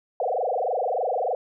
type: tone with frequency modulation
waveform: sine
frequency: 622.3 Hz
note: D#5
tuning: in tune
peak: -22 dBFS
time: 0.2-1.35 s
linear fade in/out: 2 ms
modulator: 23.3 Hz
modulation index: 6.4
effects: none